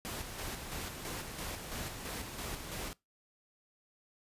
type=noise with tremolo; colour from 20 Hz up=pink; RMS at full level=-40 dBFS; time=0.05-2.93 s; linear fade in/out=0 ms; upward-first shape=square; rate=3 Hz; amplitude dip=40%; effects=noise-tail reverb RT60 0.2 s tail -22 dB re dry + resampled to 32000 Hz